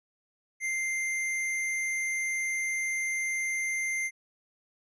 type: tone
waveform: square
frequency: 2093 Hz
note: C7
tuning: in tune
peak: -29 dBFS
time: 0.6-4.11 s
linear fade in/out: 50 ms
effects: resampled to 24000 Hz